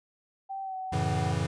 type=tone with pitch glide; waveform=sine; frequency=777 to 753.1 Hz; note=G5 to F#5; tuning=-16 to +30 cents; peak=-33 dBFS; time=0.49-1.33 s; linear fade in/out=20 ms; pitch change=-54 cents; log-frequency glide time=0.62-0.76 s
type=chord; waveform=square; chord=F# minor seventh; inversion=none; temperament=equal with one note detuned; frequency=90.23 / 110 / 138.59 / 164.81 Hz; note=F#2 / A2 / C#3 / E3; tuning=-43 / 0 / 0 / 0 cents; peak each=-33 dBFS; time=0.92-1.47 s; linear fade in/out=10 ms
effects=resampled to 22050 Hz